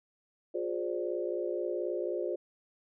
sine chord, D half-diminished seventh, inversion first, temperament equal with one note detuned, 356.6 / 415.3 / 523.3 / 587.3 Hz, F4 / Ab4 / C5 / D5, +36 / 0 / 0 / 0 cents, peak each -34 / -38 / -37 / -38 dBFS, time 0.54-2.36 s, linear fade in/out 10 ms, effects none

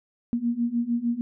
sine beating tone pair, 233.1 / 239.7 Hz, A#3 / A#3, 0 / +48 cents, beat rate 6.6 Hz, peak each -27 / -25 dBFS, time 0.33-1.21 s, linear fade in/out 0 ms, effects none

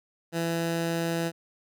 15% pulse tone, 167 Hz, E3, 23 cents sharp, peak -20 dBFS, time 0.32-1.32 s, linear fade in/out 50 ms, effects none

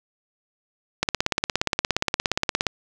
click train, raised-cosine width 0.2 ms, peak -3 dBFS, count 29, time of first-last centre 1.03-2.667 s, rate 17.1 Hz, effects none

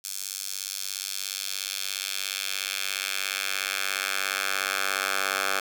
10% pulse tone with high-pass filter sweep, 97 Hz, G2, 18 cents flat, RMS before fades -30 dBFS, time 0.04-5.6 s, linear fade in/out 5 ms, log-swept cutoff 6200 to 1100 Hz, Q 1.1, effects 8-bit

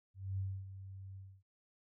sine tone with ADSR envelope, 96.2 Hz, G2, 32 cents flat, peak -34 dBFS, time 0.14-1.43 s, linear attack 240 ms, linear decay 270 ms, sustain -12 dB, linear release 270 ms, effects none

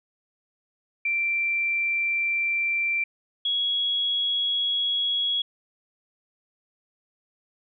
sine tone pair in turn, 2352 / 3332 Hz, D7 / G#7, +2 / +5 cents, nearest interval tritone, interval 603 cents, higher second, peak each -22 dBFS, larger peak neither, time 1.05-3.04 / 3.45-5.42 s, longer first, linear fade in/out 5 ms, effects none

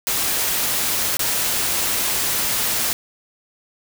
white noise with dropouts, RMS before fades -21 dBFS, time 0.07-2.93 s, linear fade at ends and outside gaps 0 ms, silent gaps 1.17-1.193 s, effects none

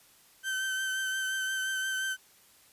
35% pulse tone with vibrato, 1543 Hz, G6, 28 cents flat, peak -28 dBFS, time 0.43-2.17 s, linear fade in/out 50 ms, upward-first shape triangle, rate 5.7 Hz, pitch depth 21 cents each way, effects white hiss -60 dBFS RMS until 2.72 s + resampled to 32000 Hz

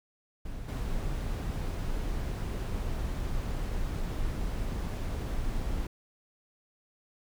brown noise with level steps, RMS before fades -39 / -32 dBFS, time 0.45-5.87 s, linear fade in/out 5 ms, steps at 0.68 s, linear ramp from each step 10 ms, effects none

